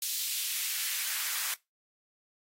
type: noise with high-pass filter sweep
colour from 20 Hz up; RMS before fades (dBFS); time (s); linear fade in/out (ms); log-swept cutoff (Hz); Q
white; -33; 0.02-1.54; 2; 4000 to 1200; 1.2
effects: noise-tail reverb RT60 0.2 s tail -21 dB re dry + AAC 48 kbps